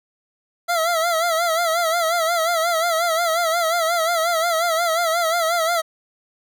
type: tone with vibrato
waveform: 25% pulse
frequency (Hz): 669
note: E5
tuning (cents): +25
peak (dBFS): -14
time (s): 0.68-5.82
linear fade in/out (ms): 20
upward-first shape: sine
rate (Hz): 5.6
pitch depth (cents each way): 84
effects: none